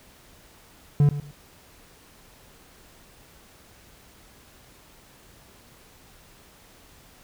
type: tone with echo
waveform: triangle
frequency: 144.9 Hz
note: D3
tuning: 23 cents flat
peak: -12 dBFS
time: 1-1.09 s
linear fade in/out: 2 ms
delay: 110 ms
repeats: 2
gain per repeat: -13 dB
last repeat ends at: 1.31 s
effects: pink hiss -53 dBFS RMS until 7.23 s